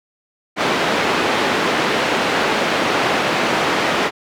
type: band-pass noise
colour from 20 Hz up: pink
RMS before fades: -18 dBFS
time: 0.56-4.11 s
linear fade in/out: 50 ms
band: 290 to 3100 Hz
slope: 12 dB/octave
effects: none